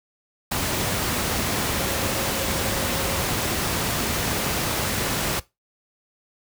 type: tone in noise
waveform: sine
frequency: 544 Hz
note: C#5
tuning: 33 cents flat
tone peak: -32 dBFS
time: 1.78-3.23 s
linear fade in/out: 10 ms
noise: pink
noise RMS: -24 dBFS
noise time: 0.51-5.4 s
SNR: -11 dB
effects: noise-tail reverb RT60 0.2 s tail -19 dB re dry + high-pass 60 Hz 12 dB/octave